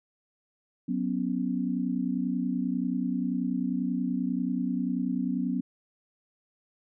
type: chord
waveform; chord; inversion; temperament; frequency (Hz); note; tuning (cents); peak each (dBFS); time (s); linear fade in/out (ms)
sine; F# suspended fourth; none; equal; 185 / 246.9 / 277.2; F#3 / B3 / C#4; 0 / 0 / 0; -31 / -29 / -32; 0.88-5.61; 10
effects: none